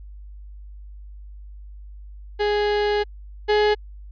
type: tone pair in turn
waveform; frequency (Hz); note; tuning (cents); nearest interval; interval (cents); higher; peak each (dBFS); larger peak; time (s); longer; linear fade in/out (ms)
35% pulse; 415.3 / 420.4; G#4 / G#4; 0 / +21; unison; 21; second; -17 / -14; second; 2.39-3.04 / 3.48-3.75; first; 20
effects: added 50 Hz sine -37 dBFS peak until 4.11 s + resampled to 11025 Hz